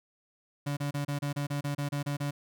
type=tone bursts; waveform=35% pulse; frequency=143.6 Hz; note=D3; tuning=39 cents flat; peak=-28 dBFS; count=12; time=0.66-2.31 s; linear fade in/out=10 ms; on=110 ms; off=30 ms; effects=none